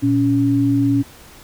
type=tone pair together; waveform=sine; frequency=117.8 / 280.2 Hz; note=A#2 / C#4; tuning=+19 / +19 cents; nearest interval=octave + minor third; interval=1500 cents; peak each=-19 / -14 dBFS; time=0.02-1.03 s; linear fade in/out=20 ms; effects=pink hiss -43 dBFS RMS until 1.43 s